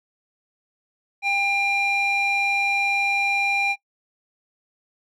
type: tone with band-pass filter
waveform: square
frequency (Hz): 798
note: G5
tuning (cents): +31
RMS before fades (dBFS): -22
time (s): 1.22-3.76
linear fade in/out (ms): 50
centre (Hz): 2000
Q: 6.1
effects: noise-tail reverb RT60 0.1 s tail -20 dB re dry